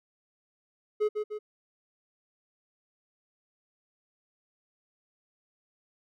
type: tone with echo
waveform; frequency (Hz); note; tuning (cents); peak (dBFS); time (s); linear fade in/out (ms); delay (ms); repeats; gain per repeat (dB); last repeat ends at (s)
triangle; 423.5; G#4; +34; -21; 1-1.09; 20; 150; 2; -5; 1.39
effects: none